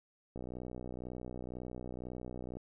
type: click train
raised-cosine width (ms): 2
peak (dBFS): -30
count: 138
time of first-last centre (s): 0.36-2.57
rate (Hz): 62
effects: none